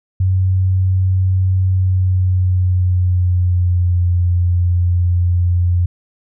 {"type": "tone with pitch glide", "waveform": "sine", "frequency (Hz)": [93.5, 88.25], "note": ["F#2", "F2"], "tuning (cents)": [19, 19], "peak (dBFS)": -11, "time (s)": [0.2, 5.86], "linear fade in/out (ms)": 5, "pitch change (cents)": -100, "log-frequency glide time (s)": [1.67, 4.08], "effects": []}